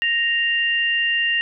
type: tone pair together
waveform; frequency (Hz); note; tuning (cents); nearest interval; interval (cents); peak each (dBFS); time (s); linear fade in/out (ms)
sine; 1864.7 / 2790; A#6 / F7; 0 / -2; perfect fifth; 698; -20; 0.02-1.41; 0
effects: none